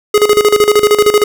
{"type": "tone with tremolo", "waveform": "square", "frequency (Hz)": 418.2, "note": "G#4", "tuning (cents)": 12, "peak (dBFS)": -5, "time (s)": [0.14, 1.24], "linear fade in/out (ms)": 5, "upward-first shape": "square", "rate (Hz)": 13, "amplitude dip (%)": 75, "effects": []}